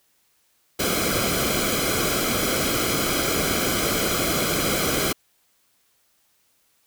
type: noise with comb filter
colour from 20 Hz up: pink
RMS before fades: -23 dBFS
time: 0.79-5.13 s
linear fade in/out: 10 ms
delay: 1.1 ms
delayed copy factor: -0.75
effects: white hiss -65 dBFS RMS until 6.86 s